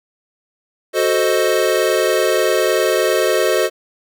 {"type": "chord", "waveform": "square", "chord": "F# diminished seventh", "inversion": "none", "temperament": "equal", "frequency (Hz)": [370, 440, 523.3, 622.3], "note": ["F#4", "A4", "C5", "Eb5"], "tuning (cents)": [0, 0, 0, 0], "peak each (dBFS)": -20, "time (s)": [0.93, 3.7], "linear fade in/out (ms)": 50, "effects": []}